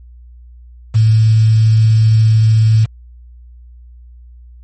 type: tone with quantisation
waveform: sine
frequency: 110.4 Hz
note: A2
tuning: 6 cents sharp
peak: -6 dBFS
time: 0.94-2.86 s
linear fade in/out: 20 ms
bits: 5
effects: added 60 Hz sine -35 dBFS peak until 4.63 s + MP3 32 kbps